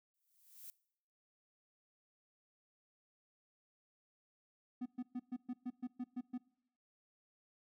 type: noise with exponential growth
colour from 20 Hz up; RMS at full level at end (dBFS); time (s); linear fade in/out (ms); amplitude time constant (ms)
violet; -49; 0.14-0.7; 0; 120
type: tone bursts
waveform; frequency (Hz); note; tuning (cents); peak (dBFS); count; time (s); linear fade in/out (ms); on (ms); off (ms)
triangle; 248.5; B3; +11; -36; 10; 4.81-6.38; 10; 49; 120
effects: noise-tail reverb RT60 0.7 s tail -22 dB re dry